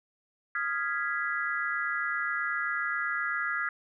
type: chord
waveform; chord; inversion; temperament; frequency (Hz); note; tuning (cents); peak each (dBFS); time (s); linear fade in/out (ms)
sine; F half-diminished seventh; third; equal with one note detuned; 1244.5 / 1392.1 / 1661.2 / 1975.5; Eb6 / F6 / Ab6 / Cb7; 0 / -6 / 0 / 0; -36 / -33 / -32 / -35; 0.55-3.69; 2
effects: none